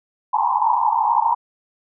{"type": "band-pass noise", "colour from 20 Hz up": "pink", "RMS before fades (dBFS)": -18, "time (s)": [0.33, 1.35], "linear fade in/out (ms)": 10, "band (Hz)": [840, 1000], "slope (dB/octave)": 96, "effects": []}